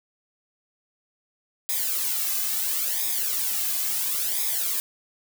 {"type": "noise with flanger", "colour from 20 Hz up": "blue", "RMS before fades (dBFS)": -26, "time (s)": [1.69, 4.8], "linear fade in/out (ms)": 0, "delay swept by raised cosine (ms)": [0.68, 2.18], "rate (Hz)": 0.73, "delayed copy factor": -0.8, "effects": []}